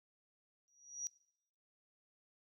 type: tone with exponential growth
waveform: sine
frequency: 5780 Hz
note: F#8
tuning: 41 cents flat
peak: -35 dBFS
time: 0.68-1.07 s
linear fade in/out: 0 ms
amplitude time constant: 83 ms
effects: noise-tail reverb RT60 0.7 s tail -23 dB re dry